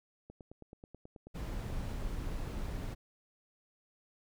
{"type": "click train", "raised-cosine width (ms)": 2, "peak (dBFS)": -36, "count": 17, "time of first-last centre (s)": [0.3, 2.024], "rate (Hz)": 9.28}
{"type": "noise", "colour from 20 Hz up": "brown", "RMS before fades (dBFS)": -38, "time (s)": [1.34, 2.95], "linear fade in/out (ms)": 20}
{"effects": []}